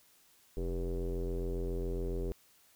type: tone with low-pass filter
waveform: square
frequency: 43.62 Hz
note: F1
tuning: 1 cent flat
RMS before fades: -35 dBFS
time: 0.57-2.32 s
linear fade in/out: 0 ms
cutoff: 430 Hz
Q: 7.6
effects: white hiss -65 dBFS RMS until 2.75 s